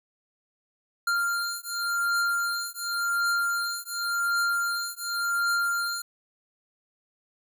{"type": "beating tone pair", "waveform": "square", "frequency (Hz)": [1393, 1393.9], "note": ["F6", "F6"], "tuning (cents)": [-5, -4], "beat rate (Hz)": 0.9, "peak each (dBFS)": -29, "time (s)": [1.07, 6.02], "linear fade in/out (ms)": 5, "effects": []}